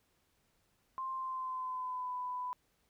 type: tone with pitch glide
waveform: sine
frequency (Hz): 1051 to 997.2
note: C6 to B5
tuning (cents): +7 to +16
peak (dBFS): -36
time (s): 0.98-2.53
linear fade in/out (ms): 0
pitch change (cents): -91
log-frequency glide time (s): 1.13-2.14
effects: pink hiss -75 dBFS RMS until 2.89 s